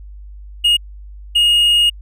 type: tone bursts at uneven times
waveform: triangle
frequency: 2862 Hz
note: F7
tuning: 42 cents sharp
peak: -8 dBFS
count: 2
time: 0.64-0.77 / 1.35-1.9 s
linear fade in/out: 10 ms
effects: added 50 Hz sine -32 dBFS peak until 2.01 s